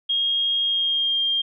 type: tone with pitch glide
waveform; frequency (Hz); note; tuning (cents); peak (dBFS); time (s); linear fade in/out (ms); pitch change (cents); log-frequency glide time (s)
sine; 3254 to 3205; G#7 to G7; -36 to +38; -19; 0.09-1.42; 10; -26; 0.61-1.2
effects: none